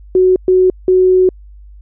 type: tone bursts at uneven times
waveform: sine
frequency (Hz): 370.2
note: F#4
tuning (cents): +1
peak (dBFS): -6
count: 3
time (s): 0.15-0.36 / 0.48-0.7 / 0.88-1.29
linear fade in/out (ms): 2
effects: added 50 Hz sine -34 dBFS peak until 1.81 s